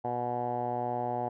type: tone with low-pass filter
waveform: 10% pulse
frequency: 121.9 Hz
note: B2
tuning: 22 cents flat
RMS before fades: -32 dBFS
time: 0.04-1.29 s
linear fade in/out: 10 ms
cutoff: 800 Hz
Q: 6.8
effects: none